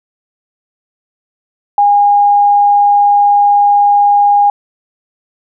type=tone; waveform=sine; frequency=816 Hz; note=G#5; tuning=31 cents flat; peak=-5 dBFS; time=1.78-4.5 s; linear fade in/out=2 ms; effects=none